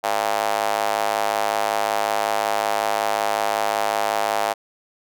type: tone with high-pass filter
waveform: square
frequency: 52.7 Hz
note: G#1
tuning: 26 cents sharp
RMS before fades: -22 dBFS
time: 0.03-4.54 s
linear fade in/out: 20 ms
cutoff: 720 Hz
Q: 3.2
effects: none